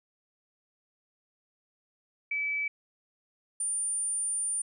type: tone pair in turn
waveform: sine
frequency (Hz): 2300 / 9200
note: D7 / D9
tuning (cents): -37 / -37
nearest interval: 2 octaves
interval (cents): 2400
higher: second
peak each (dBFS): -28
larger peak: neither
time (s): 2.31-2.68 / 3.6-4.62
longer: second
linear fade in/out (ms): 5
effects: none